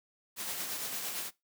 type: noise with tremolo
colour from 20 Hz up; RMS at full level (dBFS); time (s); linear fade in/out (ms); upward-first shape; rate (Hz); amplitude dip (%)
white; -36; 0.36-1.31; 50; sine; 8.8; 35
effects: noise-tail reverb RT60 0.2 s tail -20 dB re dry + high-pass 150 Hz 12 dB/octave